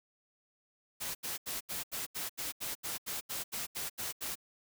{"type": "noise bursts", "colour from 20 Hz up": "white", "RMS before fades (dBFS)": -38, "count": 15, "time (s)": [1, 4.356], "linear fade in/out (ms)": 20, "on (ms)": 150, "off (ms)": 79, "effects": []}